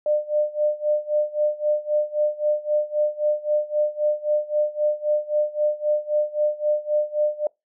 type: tone with tremolo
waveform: sine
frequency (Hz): 600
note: D5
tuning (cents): +37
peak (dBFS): -16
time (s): 0.06-7.47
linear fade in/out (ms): 2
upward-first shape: sine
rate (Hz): 3.8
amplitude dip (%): 90
effects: noise-tail reverb RT60 0.2 s tail -26 dB re dry